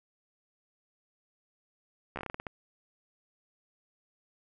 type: slowing click train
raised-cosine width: 0.5 ms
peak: -22 dBFS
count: 10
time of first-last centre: 2.16-2.468 s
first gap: 13 ms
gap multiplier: 1.23
effects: none